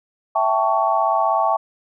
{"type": "chord", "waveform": "sine", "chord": "A dominant seventh", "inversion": "second", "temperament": "equal with one note detuned", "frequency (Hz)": [659.3, 784, 880, 1119.7], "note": ["E5", "G5", "A5", "C#6"], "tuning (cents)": [0, 0, 0, 17], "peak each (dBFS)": -21, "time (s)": [0.35, 1.57], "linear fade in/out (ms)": 10, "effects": []}